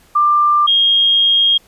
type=tone pair in turn; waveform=sine; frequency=1188 / 3246 Hz; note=D6 / G#7; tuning=+20 / -40 cents; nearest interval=octave + perfect fourth; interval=1740 cents; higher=second; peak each=-9 dBFS; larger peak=neither; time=0.15-0.67 / 0.67-1.58 s; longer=second; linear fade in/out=10 ms; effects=pink hiss -50 dBFS RMS until 1.67 s + resampled to 32000 Hz